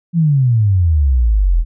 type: exponential sweep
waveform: sine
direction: down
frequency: 174.61 to 38.89 Hz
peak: -9 dBFS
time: 0.13-1.65 s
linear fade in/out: 50 ms
effects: none